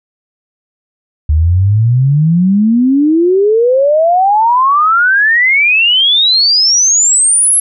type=exponential sweep; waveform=sine; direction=up; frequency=73.4 to 11220 Hz; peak=-6 dBFS; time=1.29-7.6 s; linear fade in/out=5 ms; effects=none